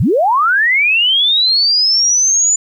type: linear sweep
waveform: sine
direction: up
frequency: 77.78 to 7040 Hz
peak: -9 dBFS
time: 0-2.56 s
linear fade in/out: 5 ms
effects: 8-bit